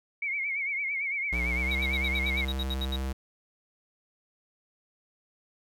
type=tone with vibrato; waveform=sine; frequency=2217 Hz; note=C#7; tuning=in tune; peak=-28 dBFS; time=0.22-2.45 s; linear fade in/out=5 ms; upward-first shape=triangle; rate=8.9 Hz; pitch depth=99 cents each way
type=tone with pitch glide; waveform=square; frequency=61 to 66.14 Hz; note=B1 to C2; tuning=-21 to +19 cents; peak=-30 dBFS; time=1.32-3.13 s; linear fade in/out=10 ms; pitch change=+140 cents; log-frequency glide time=1.5-1.73 s
type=tone bursts; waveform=triangle; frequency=3810 Hz; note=A#7; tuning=37 cents sharp; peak=-30 dBFS; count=12; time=1.71-2.962 s; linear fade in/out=5 ms; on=42 ms; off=68 ms
effects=none